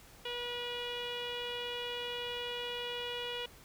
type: tone with low-pass filter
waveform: sawtooth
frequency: 483.9 Hz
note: B4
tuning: 35 cents flat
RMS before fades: -39 dBFS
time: 0.25-3.46 s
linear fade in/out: 5 ms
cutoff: 3100 Hz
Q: 9.5
effects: pink hiss -57 dBFS RMS until 3.64 s